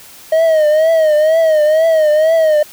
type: tone with vibrato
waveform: triangle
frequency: 628 Hz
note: D#5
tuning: 16 cents sharp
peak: -6 dBFS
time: 0.32-2.63 s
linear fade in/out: 5 ms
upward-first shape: triangle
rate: 2.1 Hz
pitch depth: 92 cents each way
effects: white hiss -38 dBFS RMS until 2.72 s